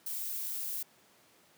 violet noise, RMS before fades -37 dBFS, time 0.06-0.83 s, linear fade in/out 5 ms, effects pink hiss -63 dBFS RMS until 1.57 s + high-pass 200 Hz 12 dB/octave

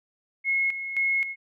sine tone with tremolo, 2170 Hz, C#7, 37 cents flat, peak -21 dBFS, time 0.44-1.36 s, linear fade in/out 50 ms, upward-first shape square, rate 1.9 Hz, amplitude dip 65%, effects none

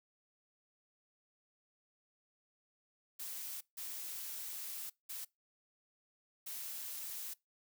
blue noise bursts at uneven times, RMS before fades -44 dBFS, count 4, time 3.19-3.61 / 3.77-4.9 / 5.09-5.25 / 6.46-7.34 s, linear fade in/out 10 ms, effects noise-tail reverb RT60 0.2 s tail -23 dB re dry

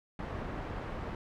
pink low-pass noise, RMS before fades -39 dBFS, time 0.19-1.15 s, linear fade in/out 2 ms, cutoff 1500 Hz, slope 12 dB/octave, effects none

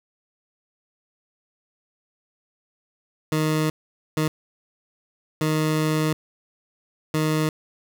20% pulse tone bursts at uneven times, 155.56 Hz, D#3, in tune, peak -15 dBFS, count 4, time 3.32-3.7 / 4.17-4.28 / 5.41-6.13 / 7.14-7.49 s, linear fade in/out 2 ms, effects none

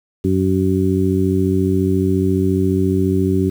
harmonic tone, 94.4 Hz, F#2, 35 cents sharp, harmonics 1 / 2 / 3 / 4, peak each -19 / -19 / -19 / -19 dBFS, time 0.24-3.5 s, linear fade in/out 10 ms, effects 7-bit

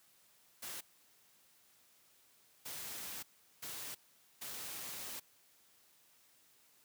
white noise bursts at uneven times, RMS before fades -45 dBFS, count 4, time 0.62-0.81 / 2.65-3.23 / 3.62-3.95 / 4.41-5.2 s, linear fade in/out 10 ms, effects white hiss -68 dBFS RMS until 6.84 s + high-pass 80 Hz 12 dB/octave

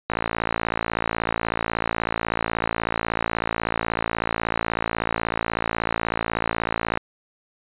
click train, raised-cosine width 0.5 ms, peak -7 dBFS, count 388, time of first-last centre 0.1-6.974 s, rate 56.3 Hz, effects resampled to 8000 Hz

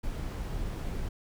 brown noise, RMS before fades -34 dBFS, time 0.03-1.09 s, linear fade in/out 10 ms, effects none

